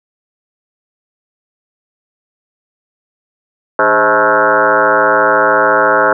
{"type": "tone with frequency modulation", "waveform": "sine", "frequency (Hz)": 979, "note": "B5", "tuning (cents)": -15, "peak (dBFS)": -7, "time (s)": [3.79, 6.13], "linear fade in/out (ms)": 2, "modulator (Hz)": 114, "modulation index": 5, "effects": []}